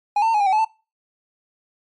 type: tone with pitch steps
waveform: triangle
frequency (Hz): 824 / 894 / 908 / 840 / 805 / 761 / 859 / 886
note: G#5 / A5 / A#5 / G#5 / G5 / F#5 / A5 / A5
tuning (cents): -14 / +27 / -46 / +19 / +46 / +48 / -42 / +12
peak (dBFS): -13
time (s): 0.16-0.648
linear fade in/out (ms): 5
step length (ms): 61
effects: noise-tail reverb RT60 0.3 s tail -22 dB re dry + MP3 48 kbps